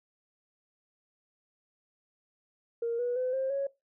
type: tone with pitch steps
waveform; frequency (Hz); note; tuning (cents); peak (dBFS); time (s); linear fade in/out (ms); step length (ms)
sine; 466.2 / 486.6 / 507.8 / 530 / 553.1; A#4 / B4 / B4 / C5 / C#5; 0 / -26 / +48 / +22 / -4; -27; 2.82-3.67; 5; 170
effects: noise-tail reverb RT60 0.2 s tail -19 dB re dry + tanh soft clip ceiling -23 dBFS